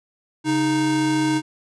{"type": "tone pair together", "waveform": "square", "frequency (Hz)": [138, 310.5], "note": ["C#3", "D#4"], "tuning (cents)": [-7, -3], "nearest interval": "octave + major second", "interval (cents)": 1404, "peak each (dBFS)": [-28, -19], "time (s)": [0.44, 1.42], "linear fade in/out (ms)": 50, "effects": ["resampled to 22050 Hz"]}